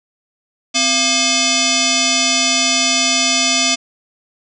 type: tone with frequency modulation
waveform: sine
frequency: 1200 Hz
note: D6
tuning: 37 cents sharp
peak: -12 dBFS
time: 0.74-3.76 s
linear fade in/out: 20 ms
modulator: 941 Hz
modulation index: 6.1
effects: none